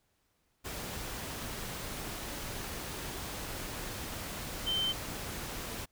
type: tone in noise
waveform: sine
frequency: 3100 Hz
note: G7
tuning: 20 cents flat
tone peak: -29 dBFS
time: 4.66-4.93 s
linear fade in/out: 20 ms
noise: pink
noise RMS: -40 dBFS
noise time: 0.64-5.86 s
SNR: +8 dB
effects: pink hiss -75 dBFS RMS until 5.91 s